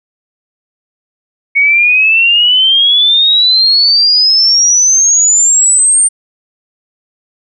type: exponential sweep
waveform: sine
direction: up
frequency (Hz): 2217 to 8870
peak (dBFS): -5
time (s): 1.55-6.09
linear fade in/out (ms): 20
effects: none